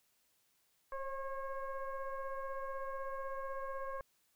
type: tone with frequency modulation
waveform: sine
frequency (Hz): 537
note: C5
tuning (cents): +45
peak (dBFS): -38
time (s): 0.92-4.01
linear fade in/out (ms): 2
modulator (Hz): 545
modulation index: 1.4
effects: white hiss -75 dBFS RMS until 4.35 s